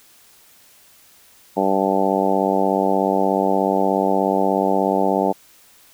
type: harmonic tone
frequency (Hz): 96.7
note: G2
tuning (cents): -23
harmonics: 2 / 3 / 4 / 5 / 6 / 7 / 8 / 9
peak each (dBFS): -24 / -24 / -24 / -24 / -24 / -24 / -24 / -24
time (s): 1.56-5.33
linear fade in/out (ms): 20
effects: white hiss -51 dBFS RMS until 5.93 s